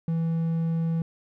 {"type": "tone", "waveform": "triangle", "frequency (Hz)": 164.5, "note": "E3", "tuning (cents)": -3, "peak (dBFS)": -21, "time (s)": [0.08, 1.02], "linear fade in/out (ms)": 2, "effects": []}